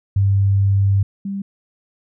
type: tone pair in turn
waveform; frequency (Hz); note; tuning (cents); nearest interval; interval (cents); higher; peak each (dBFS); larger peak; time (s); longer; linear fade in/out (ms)
sine; 98.7 / 197.4; G2 / G3; +12 / +12; octave; 1200; second; -12 / -22; first; 0.16-1.03 / 1.25-1.42; first; 5
effects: none